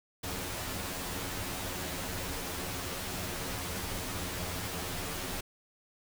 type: noise with comb filter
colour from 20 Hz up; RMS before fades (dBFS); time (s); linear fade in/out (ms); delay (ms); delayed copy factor
pink; -37; 0.23-5.41; 10; 11; +0.8
effects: none